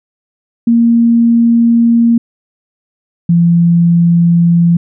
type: tone pair in turn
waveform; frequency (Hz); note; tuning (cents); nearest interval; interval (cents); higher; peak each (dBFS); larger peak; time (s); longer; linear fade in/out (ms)
sine; 233.1 / 170.48; A#3 / F3; 0 / -41; perfect fourth; 541; first; -5; neither; 0.67-2.18 / 3.29-4.77; first; 5
effects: none